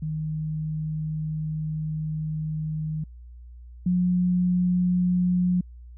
sine tone pair in turn, 155.56 / 179.43 Hz, D#3 / F3, 0 / +47 cents, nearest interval major second, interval 247 cents, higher second, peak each -26 / -19 dBFS, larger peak second, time 0.02-3.04 / 3.86-5.61 s, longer first, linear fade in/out 5 ms, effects added 60 Hz sine -41 dBFS peak until 5.97 s

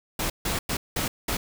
pink noise bursts at uneven times, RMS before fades -27 dBFS, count 5, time 0.19-0.3 / 0.45-0.59 / 0.69-0.77 / 0.96-1.08 / 1.28-1.37 s, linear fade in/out 5 ms, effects none

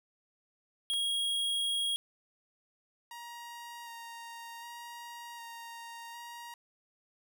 square tone, 3288 Hz, G#7, 18 cents flat, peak -30 dBFS, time 0.9-1.96 s, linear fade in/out 0 ms
clicks, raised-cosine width 0.2 ms, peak -32 dBFS, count 2, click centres 0.935 / 0.938 s
sawtooth tone with vibrato, 938 Hz, A#5, 11 cents sharp, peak -40 dBFS, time 3.11-6.54 s, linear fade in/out 2 ms, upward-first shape square, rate 0.66 Hz, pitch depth 13 cents each way
effects none

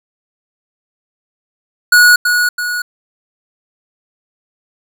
square tone with echo, 1458 Hz, F#6, 26 cents flat, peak -5 dBFS, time 1.92-2.16 s, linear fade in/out 5 ms, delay 330 ms, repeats 2, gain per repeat -6 dB, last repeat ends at 2.82 s, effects none

